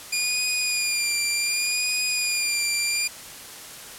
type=tone with vibrato; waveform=15% pulse; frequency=2422 Hz; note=D#7; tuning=47 cents flat; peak=-15 dBFS; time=0.12-3.08 s; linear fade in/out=10 ms; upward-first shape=sine; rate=0.67 Hz; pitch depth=39 cents each way; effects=white hiss -40 dBFS RMS until 3.98 s + low-pass 12000 Hz 12 dB/octave